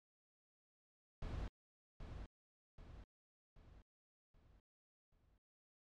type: noise with echo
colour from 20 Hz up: brown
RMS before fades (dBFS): -44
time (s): 1.22-1.48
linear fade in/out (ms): 2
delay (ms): 780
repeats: 5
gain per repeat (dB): -6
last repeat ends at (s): 5.38
effects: low-pass 5000 Hz 12 dB/octave + MP3 96 kbps